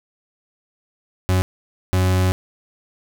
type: tone bursts at uneven times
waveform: 40% pulse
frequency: 92.5 Hz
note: F#2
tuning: in tune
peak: -14 dBFS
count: 2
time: 1.29-1.42 / 1.93-2.32 s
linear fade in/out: 0 ms
effects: none